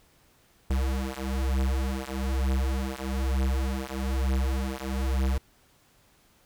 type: beating tone pair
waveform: square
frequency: 65.41 / 66.51 Hz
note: C2 / C2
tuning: 0 / +29 cents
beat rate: 1.1 Hz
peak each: -29 dBFS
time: 0.7-5.38 s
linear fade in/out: 5 ms
effects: pink hiss -62 dBFS RMS until 6.45 s